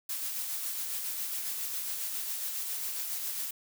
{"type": "noise with tremolo", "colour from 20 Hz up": "blue", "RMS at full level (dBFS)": -34, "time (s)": [0.09, 3.51], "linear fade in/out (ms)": 5, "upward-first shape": "sine", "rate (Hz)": 7.3, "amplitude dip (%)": 30, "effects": []}